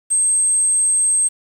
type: tone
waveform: sine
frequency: 8372 Hz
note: C9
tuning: in tune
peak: -13 dBFS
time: 0.1-1.29 s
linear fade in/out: 20 ms
effects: 7-bit